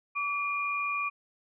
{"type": "tone pair together", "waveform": "sine", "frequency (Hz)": [1150.1, 2416], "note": ["D6", "D7"], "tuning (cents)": [-37, 48], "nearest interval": "octave + minor second", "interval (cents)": 1285, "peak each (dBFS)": [-31, -31], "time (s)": [0.15, 1.1], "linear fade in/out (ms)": 20, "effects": []}